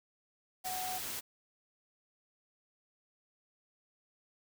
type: tone in noise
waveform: sine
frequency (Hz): 740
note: F#5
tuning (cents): 0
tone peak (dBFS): -38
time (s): 0.64-0.99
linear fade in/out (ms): 20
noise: white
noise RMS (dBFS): -40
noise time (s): 0.64-1.21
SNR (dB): -1
effects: none